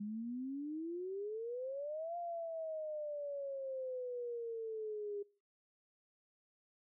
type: exponential two-way sweep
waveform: sine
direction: up then down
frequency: 202.7 to 698.5 to 403.3 Hz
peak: -39 dBFS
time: 0-5.23 s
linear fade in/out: 10 ms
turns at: 2.17 s
effects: noise-tail reverb RT60 0.4 s tail -24 dB re dry